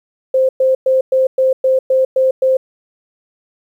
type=tone bursts; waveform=sine; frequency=523.3 Hz; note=C5; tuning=in tune; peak=-9 dBFS; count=9; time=0.34-2.57 s; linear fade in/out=5 ms; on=150 ms; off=110 ms; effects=8-bit